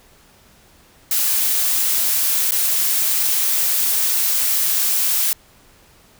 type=noise with dropouts; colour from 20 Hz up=blue; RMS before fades=-18 dBFS; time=1.11-5.33 s; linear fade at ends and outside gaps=2 ms; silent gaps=2.51-2.519 s; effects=pink hiss -51 dBFS RMS until 6.19 s